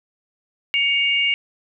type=tone pair together; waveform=sine; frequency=2237 / 2818 Hz; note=C#7 / F7; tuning=+15 / +15 cents; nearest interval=major third; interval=400 cents; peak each=-19 dBFS; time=0.74-1.34 s; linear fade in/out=0 ms; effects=none